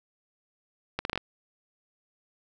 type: accelerating click train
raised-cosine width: 0.3 ms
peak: -13 dBFS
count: 6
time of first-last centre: 0.99-1.176 s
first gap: 61 ms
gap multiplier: 0.75
effects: none